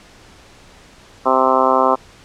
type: harmonic tone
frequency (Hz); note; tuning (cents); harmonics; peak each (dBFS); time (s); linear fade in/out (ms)
130.81; C3; 0; 2 / 3 / 4 / 5 / 6 / 7 / 8 / 9 / 10; -23 / -22 / -19 / -20 / -20 / -21 / -17 / -22 / -22; 1.25-1.96; 20
effects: pink hiss -45 dBFS RMS until 2.24 s + low-pass 7000 Hz 12 dB/octave